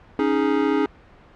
square chord, C# suspended second, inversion none, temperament equal, 277.2 / 311.1 / 415.3 Hz, C#4 / D#4 / G#4, 0 / 0 / 0 cents, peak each -23 dBFS, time 0.19-0.86 s, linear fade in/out 2 ms, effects pink hiss -49 dBFS RMS until 1.35 s + low-pass 2000 Hz 12 dB/octave

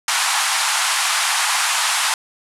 pink band-pass noise, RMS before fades -19 dBFS, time 0.08-2.14 s, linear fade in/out 2 ms, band 790 to 11000 Hz, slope 48 dB/octave, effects none

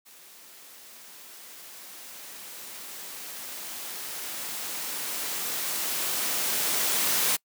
white noise with level ramp, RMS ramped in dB -51 to -24 dBFS, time 0.05-7.37 s, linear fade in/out 20 ms, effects noise-tail reverb RT60 0.1 s tail -25 dB re dry + high-pass 200 Hz 12 dB/octave

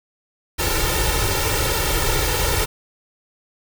pink noise with comb filter, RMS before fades -20 dBFS, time 0.58-2.66 s, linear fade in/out 20 ms, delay 2.2 ms, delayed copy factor +0.9, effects none

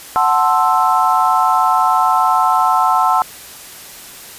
sine chord, F# half-diminished seventh, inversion none, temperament equal, 740 / 880 / 1046.5 / 1318.5 Hz, F#5 / A5 / C6 / E6, 0 / 0 / 0 / 0 cents, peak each -16 dBFS, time 0.16-3.22 s, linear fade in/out 0 ms, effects white hiss -35 dBFS RMS until 4.38 s + resampled to 32000 Hz

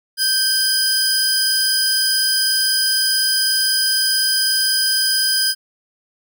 sawtooth tone pair together, 1568 / 4961 Hz, G6 / D#8, 0 / -6 cents, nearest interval octave + minor sixth, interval 1994 cents, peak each -19 / -13 dBFS, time 0.17-5.55 s, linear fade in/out 50 ms, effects none

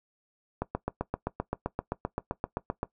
click train, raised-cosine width 1 ms, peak -15 dBFS, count 18, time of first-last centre 0.62-2.831 s, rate 7.69 Hz, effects noise-tail reverb RT60 0.1 s tail -18 dB re dry

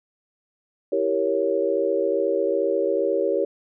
sine chord, E diminished seventh, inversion none, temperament equal, 329.6 / 392 / 466.2 / 554.4 Hz, E4 / G4 / Bb4 / Db5, 0 / 0 / 0 / 0 cents, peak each -28 / -24 / -25 / -24 dBFS, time 0.92-3.45 s, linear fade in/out 5 ms, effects none

